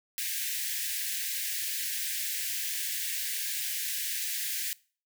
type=high-pass noise; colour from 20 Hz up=white; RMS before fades=-33 dBFS; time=0.18-4.73 s; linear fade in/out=0 ms; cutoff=1600 Hz; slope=96 dB/octave; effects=noise-tail reverb RT60 0.4 s tail -22 dB re dry